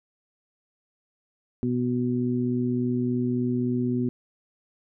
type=harmonic tone; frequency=123.47 Hz; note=B2; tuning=in tune; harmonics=1 / 2 / 3; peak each=-29 / -24 / -31 dBFS; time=1.63-4.09 s; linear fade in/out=0 ms; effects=none